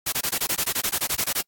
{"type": "noise bursts", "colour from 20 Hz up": "white", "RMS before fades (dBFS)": -24, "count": 16, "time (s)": [0.06, 1.415], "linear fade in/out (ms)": 10, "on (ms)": 65, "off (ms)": 21, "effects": ["noise-tail reverb RT60 0.1 s tail -26 dB re dry", "AAC 64 kbps"]}